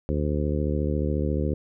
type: harmonic tone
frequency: 74.2 Hz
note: D2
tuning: 18 cents sharp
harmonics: 1 / 2 / 3 / 4 / 5 / 6 / 7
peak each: -26 / -29 / -31 / -32 / -33 / -34 / -34 dBFS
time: 0.09-1.54 s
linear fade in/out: 0 ms
effects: none